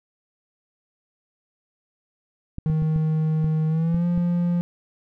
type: clicks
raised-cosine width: 5 ms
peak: -18 dBFS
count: 7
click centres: 2.584 / 2.699 / 2.823 / 2.961 / 3.444 / 3.945 / 4.177 s
type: tone with pitch glide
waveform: triangle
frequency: 157 to 174.2 Hz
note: D#3 to F3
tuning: +16 to -4 cents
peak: -17 dBFS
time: 2.66-4.61 s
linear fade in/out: 0 ms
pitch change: +180 cents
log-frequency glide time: 3.68-4.06 s
effects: none